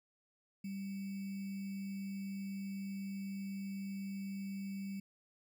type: tone with sample-and-hold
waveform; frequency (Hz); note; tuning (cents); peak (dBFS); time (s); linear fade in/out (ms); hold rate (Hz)
sine; 196; G3; 0; -39; 0.64-5; 5; 2450
effects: none